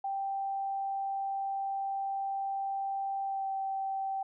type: tone with pitch glide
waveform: sine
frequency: 784 to 776.3 Hz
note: G5 to G5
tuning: 0 to -17 cents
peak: -31 dBFS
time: 0.04-4.23 s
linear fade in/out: 5 ms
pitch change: -17 cents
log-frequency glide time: 3.24-3.48 s
effects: none